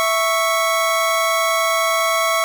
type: tone pair together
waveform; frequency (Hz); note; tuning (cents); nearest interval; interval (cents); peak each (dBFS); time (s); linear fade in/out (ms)
25% pulse; 659.3 / 1108.8; E5 / C#6; 0 / 0; major sixth; 900; -15; 0-2.44; 0
effects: none